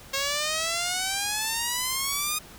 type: exponential sweep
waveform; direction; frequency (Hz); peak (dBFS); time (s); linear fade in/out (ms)
5% pulse; up; 540 to 1242; -14; 0.13-2.39; 10
effects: pink hiss -47 dBFS RMS until 2.58 s